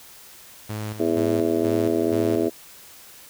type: tone with tremolo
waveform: sawtooth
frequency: 106.8 Hz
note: G#2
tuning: 49 cents sharp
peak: -24 dBFS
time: 0.69-2.48 s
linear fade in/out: 10 ms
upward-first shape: square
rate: 2.1 Hz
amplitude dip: 55%
type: harmonic tone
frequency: 82.41 Hz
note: E2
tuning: in tune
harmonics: 3 / 4 / 5 / 6 / 7 / 8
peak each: -27 / -23 / -24 / -31 / -31 / -29 dBFS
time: 0.99-2.5 s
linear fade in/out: 20 ms
effects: white hiss -46 dBFS RMS until 3.29 s